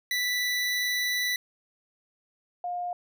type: tone pair in turn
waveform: 25% pulse / sine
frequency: 1975.5 / 709.8 Hz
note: B6 / F5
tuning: 0 / +28 cents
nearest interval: octave + tritone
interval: 1772 cents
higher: first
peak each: -22 / -29 dBFS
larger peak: first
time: 0.11-1.36 / 2.64-2.93 s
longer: first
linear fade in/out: 2 ms
effects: none